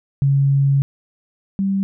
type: tone pair in turn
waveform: sine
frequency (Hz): 138.59 / 195.09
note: C#3 / G3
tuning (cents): 0 / -8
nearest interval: tritone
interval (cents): 592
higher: second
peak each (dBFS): -12 / -16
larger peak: first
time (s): 0.22-0.82 / 1.59-1.83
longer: first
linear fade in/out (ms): 0
effects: none